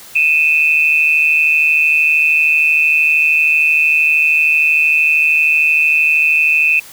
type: tone pair together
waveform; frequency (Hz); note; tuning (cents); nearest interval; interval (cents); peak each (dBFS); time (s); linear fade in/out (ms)
sine; 2489 / 2642; D#7 / E7; 0 / +3; minor second; 103; -12; 0.15-6.8; 10
effects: white hiss -37 dBFS RMS until 6.92 s